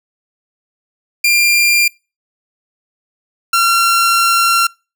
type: tone pair in turn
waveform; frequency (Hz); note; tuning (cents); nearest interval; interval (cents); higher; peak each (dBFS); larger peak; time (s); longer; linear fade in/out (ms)
sawtooth; 2391 / 1367.9; D7 / F6; +30 / -36; minor seventh; 966; first; -6; neither; 1.24-1.88 / 3.53-4.67; second; 5
effects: noise-tail reverb RT60 0.3 s tail -26 dB re dry